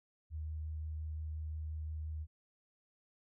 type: tone with vibrato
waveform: sine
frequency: 77.78 Hz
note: D#2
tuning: in tune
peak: -38 dBFS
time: 0.3-2.27 s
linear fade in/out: 50 ms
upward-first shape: triangle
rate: 5.7 Hz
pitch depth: 11 cents each way
effects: none